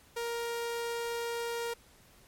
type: tone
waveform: sawtooth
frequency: 468.6 Hz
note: A#4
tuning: 9 cents sharp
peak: -29 dBFS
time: 0.16-1.74 s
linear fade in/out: 10 ms
effects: pink hiss -60 dBFS RMS until 2.27 s + MP3 64 kbps